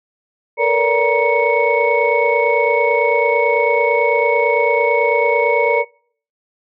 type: tone cluster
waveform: sine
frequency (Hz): 450.3 / 479.3 / 576 / 945 / 2216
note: A4 / A#4 / D5 / A#5 / C#7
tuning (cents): +40 / +48 / -34 / +23 / -1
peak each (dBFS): -18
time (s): 0.57-5.85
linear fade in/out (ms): 50
effects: noise-tail reverb RT60 0.5 s tail -25 dB re dry + tanh soft clip ceiling -2 dBFS